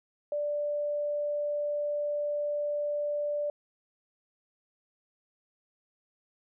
sine tone, 587.3 Hz, D5, in tune, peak -28 dBFS, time 0.32-3.5 s, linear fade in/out 2 ms, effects none

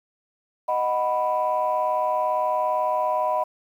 sine chord, B major, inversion first, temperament equal, 622.3 / 740 / 987.8 Hz, D#5 / F#5 / B5, 0 / 0 / 0 cents, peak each -24 / -26 / -23 dBFS, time 0.68-3.44 s, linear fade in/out 10 ms, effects tanh soft clip ceiling -13 dBFS + 9-bit

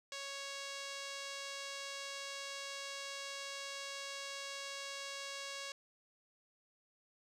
5% pulse tone with low-pass filter, 554.4 Hz, C#5, in tune, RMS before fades -45 dBFS, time 0.12-5.72 s, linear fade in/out 2 ms, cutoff 9200 Hz, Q 0.77, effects none

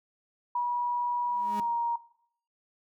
sine tone with pitch glide, 968 to 939.9 Hz, B5 to A#5, -35 to +14 cents, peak -26 dBFS, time 0.55-1.96 s, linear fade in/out 5 ms, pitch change -51 cents, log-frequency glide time 1.41-1.63 s
40% pulse tone with exponential growth, 207.7 Hz, G#3, in tune, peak -32 dBFS, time 1.24-1.6 s, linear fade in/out 2 ms, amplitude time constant 77 ms
effects noise-tail reverb RT60 0.6 s tail -17 dB re dry

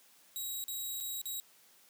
5% pulse tone with dropouts, 3835 Hz, A#7, 48 cents sharp, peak -29 dBFS, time 0.36-1.4 s, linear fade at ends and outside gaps 0 ms, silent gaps 0.64-0.682 / 1.003-1.008 / 1.215-1.256 s, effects white hiss -63 dBFS RMS until 1.89 s + high-pass 150 Hz 12 dB/octave

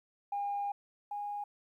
sine tone pair in turn, 809 / 821.2 Hz, G#5 / G#5, -46 / -20 cents, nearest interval unison, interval 26 cents, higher second, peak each -31 / -35 dBFS, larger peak first, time 0.32-0.72 / 1.11-1.44 s, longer first, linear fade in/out 5 ms, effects tanh soft clip ceiling -28 dBFS + 12-bit

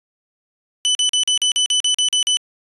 sawtooth tone bursts, 2996 Hz, F#7, 21 cents sharp, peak -11 dBFS, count 11, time 0.85-2.37 s, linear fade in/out 0 ms, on 100 ms, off 42 ms, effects resampled to 24000 Hz

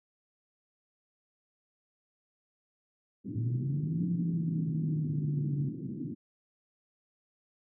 white band-pass noise, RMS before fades -38 dBFS, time 3.24-6.15 s, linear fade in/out 20 ms, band 110 to 310 Hz, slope 48 dB/octave
sine exponential two-way sweep, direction up then down, 110 to 174.61 to 140.3 Hz, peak -29 dBFS, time 3.35-5.69 s, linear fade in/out 10 ms, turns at 4.04 s
effects none

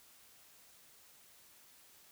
silence, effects white hiss -62 dBFS RMS until 2.11 s

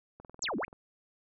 click train, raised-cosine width 1 ms, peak -35 dBFS, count 12, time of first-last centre 0.2-0.729 s, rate 20.8 Hz
sine exponential two-way sweep, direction down then up, 8180 to 185 to 2662 Hz, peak -31 dBFS, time 0.42-0.65 s, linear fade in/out 2 ms, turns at 0.57 s
effects none

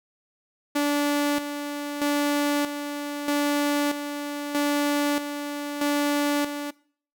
sawtooth tone with tremolo, 290 Hz, D4, 22 cents flat, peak -17 dBFS, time 0.75-6.71 s, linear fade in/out 10 ms, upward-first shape square, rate 0.79 Hz, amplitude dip 60%, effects noise-tail reverb RT60 0.5 s tail -21 dB re dry

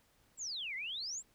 sine exponential two-way sweep, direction down then up, 7902 to 1975.5 to 7902 Hz, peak -38 dBFS, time 0.37-1.23 s, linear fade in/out 50 ms, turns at 0.75 s, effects pink hiss -70 dBFS RMS until 1.34 s

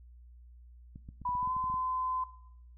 clicks, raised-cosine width 5 ms, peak -34 dBFS, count 11, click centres 0.959 / 1.089 / 1.217 / 1.291 / 1.352 / 1.429 / 1.475 / 1.566 / 1.641 / 1.7 / 1.741 s
sine tone with pitch glide, 987.8 to 1023.8 Hz, B5 to C6, 0 to -38 cents, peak -30 dBFS, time 1.25-2.24 s, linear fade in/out 5 ms, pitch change +62 cents, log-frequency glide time 1.37-1.52 s
effects noise-tail reverb RT60 0.8 s tail -17 dB re dry + added 60 Hz sine -51 dBFS peak until 2.77 s

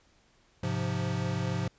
square chord, F minor, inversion first, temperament equal, 103.83 / 130.81 / 174.61 Hz, Ab2 / C3 / F3, 0 / 0 / 0 cents, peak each -34 dBFS, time 0.63-1.68 s, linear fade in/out 5 ms, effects pink hiss -65 dBFS RMS until 1.78 s + resampled to 16000 Hz

